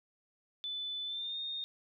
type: tone with pitch glide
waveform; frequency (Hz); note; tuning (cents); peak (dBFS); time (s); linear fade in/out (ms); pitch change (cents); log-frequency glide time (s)
sine; 3500 to 3678; A7 to A#7; -10 to -24; -36; 0.64-1.64; 0; +86; 1.05-1.38
effects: none